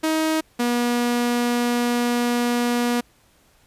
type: tone pair in turn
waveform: sawtooth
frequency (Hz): 316.1 / 240.9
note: D#4 / B3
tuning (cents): +27 / -43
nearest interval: perfect fourth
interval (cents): 470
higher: first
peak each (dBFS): -15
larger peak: neither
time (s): 0.03-0.41 / 0.59-3.01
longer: second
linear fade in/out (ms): 10
effects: pink hiss -58 dBFS RMS until 3.66 s + resampled to 32000 Hz